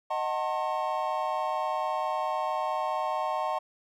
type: chord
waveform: triangle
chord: D# diminished seventh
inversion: none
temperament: just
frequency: 622.3 / 746.7 / 896 / 1075.3 Hz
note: D#5 / F#5 / A5 / C6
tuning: 0 / +16 / +31 / +47 cents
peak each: -31 dBFS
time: 0.1-3.59 s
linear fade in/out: 10 ms
effects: none